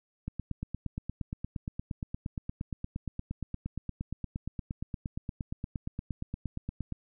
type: click train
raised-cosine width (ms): 5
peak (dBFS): -22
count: 58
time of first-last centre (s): 0.28-6.923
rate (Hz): 8.58
effects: none